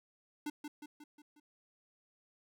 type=tone with echo; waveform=square; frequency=297.7 Hz; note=D4; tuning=24 cents sharp; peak=-37 dBFS; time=0.46-0.5 s; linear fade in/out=5 ms; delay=180 ms; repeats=5; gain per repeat=-5 dB; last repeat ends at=1.4 s; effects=none